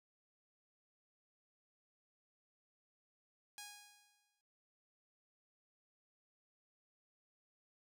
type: tone with exponential decay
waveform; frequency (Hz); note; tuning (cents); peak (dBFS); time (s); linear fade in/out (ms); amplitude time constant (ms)
5% pulse; 825; G#5; -12; -35; 3.58-4.41; 1; 180
effects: noise-tail reverb RT60 0.4 s tail -18 dB re dry